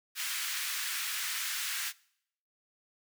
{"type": "high-pass noise", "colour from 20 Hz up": "pink", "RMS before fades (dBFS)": -35, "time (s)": [0.15, 1.93], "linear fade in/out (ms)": 50, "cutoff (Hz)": 1500, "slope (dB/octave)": 24, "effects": ["noise-tail reverb RT60 0.7 s tail -23 dB re dry"]}